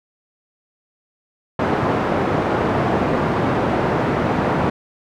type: band-pass noise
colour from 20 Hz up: pink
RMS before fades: -19 dBFS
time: 1.59-4.7 s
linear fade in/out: 5 ms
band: 140 to 1200 Hz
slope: 12 dB/octave
effects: none